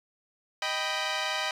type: chord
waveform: 10% pulse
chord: Eb augmented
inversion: none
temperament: equal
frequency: 622.3 / 784 / 987.8 Hz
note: Eb5 / G5 / B5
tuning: 0 / 0 / 0 cents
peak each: -24 dBFS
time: 0.62-1.51 s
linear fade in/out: 2 ms
effects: low-pass 6000 Hz 12 dB/octave + 9-bit